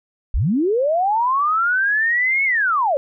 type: linear two-way sweep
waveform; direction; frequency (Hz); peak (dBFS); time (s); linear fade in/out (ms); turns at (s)
sine; up then down; 31.99 to 2217 to 523; -15; 0.34-2.97; 0; 2.44
effects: none